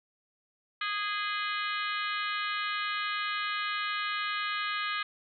harmonic tone with a mistuned harmonic, 412.9 Hz, G#4, 10 cents flat, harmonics 3 / 4 / 5 / 6 / 7 / 8 / 9 / 10, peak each -34 / -36 / -38 / -40 / -41 / -42 / -43 / -44 dBFS, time 0.81-5.03 s, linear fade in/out 5 ms, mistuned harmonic 7, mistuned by +54 cents, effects none

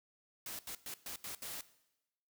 white noise bursts at uneven times, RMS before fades -44 dBFS, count 6, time 0.46-0.59 / 0.67-0.75 / 0.86-0.94 / 1.06-1.16 / 1.24-1.35 / 1.42-1.61 s, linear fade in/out 2 ms, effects noise-tail reverb RT60 0.9 s tail -17 dB re dry

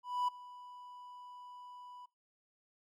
triangle tone with ADSR envelope, 987.8 Hz, B5, in tune, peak -27 dBFS, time 0.03-2.06 s, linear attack 250 ms, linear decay 9 ms, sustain -20 dB, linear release 9 ms, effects noise-tail reverb RT60 0.3 s tail -23 dB re dry + MP3 96 kbps

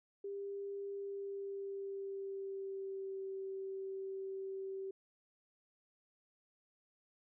sine tone with pitch glide, 398.8 to 385.9 Hz, G4 to G4, +30 to -27 cents, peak -40 dBFS, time 0.24-4.91 s, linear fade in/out 5 ms, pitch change -57 cents, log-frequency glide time 0.9-3.26 s, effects none

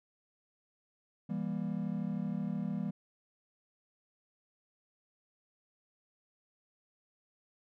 triangle chord, E diminished, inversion none, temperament just, 164.81 / 197.78 / 237.3 Hz, E3 / G3 / Bb3, 0 / +16 / +31 cents, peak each -36 / -34 / -37 dBFS, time 1.29-2.91 s, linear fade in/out 10 ms, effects none

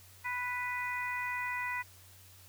harmonic tone, 493.9 Hz, B4, in tune, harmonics 2 / 3 / 4 / 5, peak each -38 / -43 / -36 / -42 dBFS, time 0.24-1.83 s, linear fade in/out 20 ms, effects added 93 Hz sine -58 dBFS peak until 2.48 s + white hiss -58 dBFS RMS until 2.48 s

